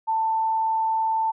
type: tone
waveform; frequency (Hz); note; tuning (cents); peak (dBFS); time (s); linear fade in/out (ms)
sine; 889; A5; +18; -20; 0.07-1.32; 20
effects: none